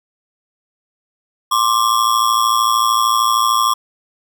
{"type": "ring-modulated tone", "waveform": "square", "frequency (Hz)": 1113, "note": "C#6", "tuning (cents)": 7, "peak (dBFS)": -10, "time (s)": [1.51, 3.74], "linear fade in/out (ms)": 10, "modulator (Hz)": 56.6, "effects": []}